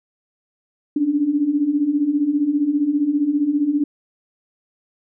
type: beating tone pair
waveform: sine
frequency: 279.7 / 294.7 Hz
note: C#4 / D4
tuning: +16 / +6 cents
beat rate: 15 Hz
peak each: -22 / -17 dBFS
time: 0.96-3.84 s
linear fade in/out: 5 ms
effects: none